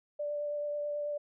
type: tone with vibrato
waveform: sine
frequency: 587.3 Hz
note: D5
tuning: in tune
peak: -32 dBFS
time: 0.19-1.18 s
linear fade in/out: 10 ms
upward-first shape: triangle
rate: 9.2 Hz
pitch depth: 13 cents each way
effects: none